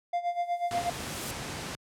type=tone with tremolo; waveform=triangle; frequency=698.5 Hz; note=F5; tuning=in tune; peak=-23 dBFS; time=0.13-0.9 s; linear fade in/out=5 ms; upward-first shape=sine; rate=8.2 Hz; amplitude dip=80%
type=noise with exponential growth; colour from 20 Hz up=violet; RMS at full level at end=-29 dBFS; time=0.25-1.31 s; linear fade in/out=1 ms; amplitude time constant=230 ms
type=noise; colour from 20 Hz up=pink; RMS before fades=-36 dBFS; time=0.71-1.75 s; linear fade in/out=0 ms
effects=high-pass 80 Hz 12 dB/octave + low-pass 9000 Hz 12 dB/octave